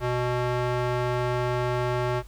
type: tone with band-pass filter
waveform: square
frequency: 123.4 Hz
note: B2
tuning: 1 cent flat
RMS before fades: -26 dBFS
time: 0-2.23 s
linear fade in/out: 50 ms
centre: 780 Hz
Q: 0.59
effects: added 50 Hz sine -41 dBFS peak until 2.27 s + pink hiss -56 dBFS RMS until 2.27 s